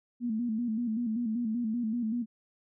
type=tone with vibrato; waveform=sine; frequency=229.6 Hz; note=A#3; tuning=26 cents flat; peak=-28 dBFS; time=0.2-2.26 s; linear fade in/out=50 ms; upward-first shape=square; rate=5.2 Hz; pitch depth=84 cents each way; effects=none